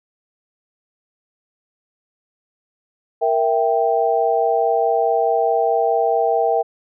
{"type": "chord", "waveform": "sine", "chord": "E diminished", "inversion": "second", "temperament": "equal", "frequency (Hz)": [466.2, 659.3, 784], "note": ["Bb4", "E5", "G5"], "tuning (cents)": [0, 0, 0], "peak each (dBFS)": -19, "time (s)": [3.21, 6.63], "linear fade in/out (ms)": 20, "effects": []}